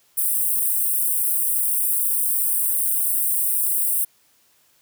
white high-pass noise, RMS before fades -21 dBFS, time 0.17-4.05 s, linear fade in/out 10 ms, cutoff 8400 Hz, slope 96 dB/octave, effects white hiss -60 dBFS RMS until 4.81 s + high-pass 60 Hz 12 dB/octave

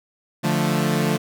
sawtooth chord, D minor, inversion none, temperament equal, 146.83 / 174.61 / 220 Hz, D3 / F3 / A3, 0 / 0 / 0 cents, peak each -19 dBFS, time 0.43-1.18 s, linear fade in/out 20 ms, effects none

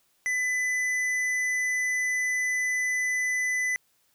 triangle tone with hard clipping, 2002 Hz, B6, 23 cents sharp, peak -26 dBFS, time 0.26-3.76 s, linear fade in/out 0 ms, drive 12 dB, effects white hiss -68 dBFS RMS until 4.14 s

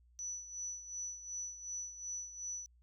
sine tone with tremolo, 5940 Hz, F#8, 6 cents sharp, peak -38 dBFS, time 0.19-2.66 s, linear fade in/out 0 ms, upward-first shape sine, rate 2.7 Hz, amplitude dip 70%, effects added 60 Hz sine -63 dBFS peak until 2.82 s

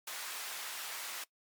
pink high-pass noise, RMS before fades -42 dBFS, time 0.07-1.24 s, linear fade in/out 5 ms, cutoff 1100 Hz, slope 12 dB/octave, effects noise-tail reverb RT60 0.1 s tail -20 dB re dry + MP3 96 kbps

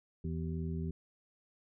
harmonic tone with a mistuned harmonic, 82.41 Hz, E2, in tune, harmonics 1 / 2 / 3 / 5, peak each -38 / -37 / -44 / -46 dBFS, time 0.24-0.91 s, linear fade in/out 5 ms, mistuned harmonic 5, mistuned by -120 cents, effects none

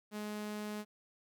sawtooth tone, 210.3 Hz, G#3, 22 cents sharp, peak -35 dBFS, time 0.11-0.85 s, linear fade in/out 50 ms, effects 12-bit

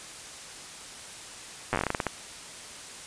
slowing click train, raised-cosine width 0.5 ms, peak -11 dBFS, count 13, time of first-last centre 1.73-2.067 s, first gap 8 ms, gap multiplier 1.21, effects white hiss -43 dBFS RMS until 3.06 s + resampled to 22050 Hz

